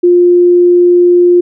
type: tone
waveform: sine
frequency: 352.8 Hz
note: F4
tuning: 18 cents sharp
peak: -3 dBFS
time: 0.03-1.41 s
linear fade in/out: 10 ms
effects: none